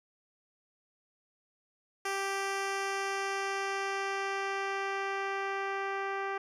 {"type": "tone with low-pass filter sweep", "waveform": "10% pulse", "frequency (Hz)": 392, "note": "G4", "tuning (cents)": 0, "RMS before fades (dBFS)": -34, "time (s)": [2.05, 6.38], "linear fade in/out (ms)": 5, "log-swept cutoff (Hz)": [11000, 2000], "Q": 0.7, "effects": []}